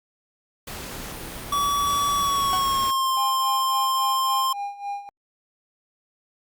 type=noise; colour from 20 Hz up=pink; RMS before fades=-35 dBFS; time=0.67-2.91 s; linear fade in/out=5 ms
type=tone with pitch glide; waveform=square; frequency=1141 to 1052.4 Hz; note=C#6 to C6; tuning=+50 to +10 cents; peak=-21 dBFS; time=1.52-4.53 s; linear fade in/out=5 ms; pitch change=-140 cents; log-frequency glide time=2.13-3.13 s
type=tone with exponential decay; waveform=40% pulse; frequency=751 Hz; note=F#5; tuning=26 cents sharp; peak=-23 dBFS; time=2.53-2.72 s; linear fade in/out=0 ms; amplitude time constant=41 ms
type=tone with tremolo; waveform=triangle; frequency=807 Hz; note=G#5; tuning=50 cents flat; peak=-24 dBFS; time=3.17-5.09 s; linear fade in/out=0 ms; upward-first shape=sine; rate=3.6 Hz; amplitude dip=80%
effects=Opus 48 kbps